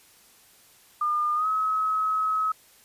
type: tone with pitch glide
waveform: sine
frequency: 1209 to 1280.9 Hz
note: D6 to D#6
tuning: +50 to +50 cents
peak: -22 dBFS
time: 1.01-2.52 s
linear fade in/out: 5 ms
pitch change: +100 cents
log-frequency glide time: 1.35-1.47 s
effects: white hiss -56 dBFS RMS until 2.84 s + resampled to 32000 Hz